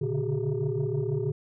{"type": "tone cluster", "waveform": "sine", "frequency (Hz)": [118.3, 139.7, 145.9, 379.1, 414.2], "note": ["A#2", "C#3", "D3", "F#4", "G#4"], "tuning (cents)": [26, 14, -11, 42, -5], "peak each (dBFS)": -31, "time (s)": [0.01, 1.32], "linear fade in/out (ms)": 10, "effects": ["tanh soft clip ceiling -19 dBFS"]}